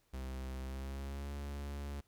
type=tone with pitch glide; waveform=45% pulse; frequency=65.41 to 70.92 Hz; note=C2 to C#2; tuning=0 to +40 cents; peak=-40 dBFS; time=0.13-2.01 s; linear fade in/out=10 ms; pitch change=+140 cents; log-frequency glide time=0.63-1.33 s; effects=pink hiss -75 dBFS RMS until 2.07 s